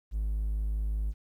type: tone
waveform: triangle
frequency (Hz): 52.6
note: G#1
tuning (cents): +23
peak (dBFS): -25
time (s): 0.11-1.14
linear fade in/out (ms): 50
effects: tanh soft clip ceiling -21 dBFS + 11-bit